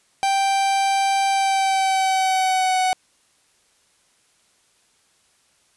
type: tone with pitch glide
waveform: 45% pulse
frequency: 784 to 744.3 Hz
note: G5 to F#5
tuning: 0 to +10 cents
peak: -17 dBFS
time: 0.23-2.93 s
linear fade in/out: 0 ms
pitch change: -90 cents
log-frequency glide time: 1.3-2.79 s
effects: white hiss -61 dBFS RMS until 5.76 s + resampled to 24000 Hz